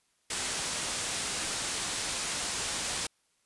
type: low-pass noise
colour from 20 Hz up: white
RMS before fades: -34 dBFS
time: 0.3-3.07 s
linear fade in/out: 5 ms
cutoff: 9700 Hz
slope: 48 dB/octave
effects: white hiss -72 dBFS RMS until 3.45 s + resampled to 24000 Hz